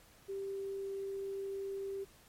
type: tone with quantisation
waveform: sine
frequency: 392 Hz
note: G4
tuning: in tune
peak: -37 dBFS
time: 0.28-2.05 s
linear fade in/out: 20 ms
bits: 11
effects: pink hiss -62 dBFS RMS until 2.28 s + MP3 64 kbps